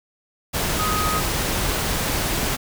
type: tone in noise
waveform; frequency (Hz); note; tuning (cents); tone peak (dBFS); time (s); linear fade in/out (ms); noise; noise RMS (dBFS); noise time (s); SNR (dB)
sine; 1255; D#6; +15; -23; 0.78-1.21; 20; pink; -23; 0.53-2.57; -3
effects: none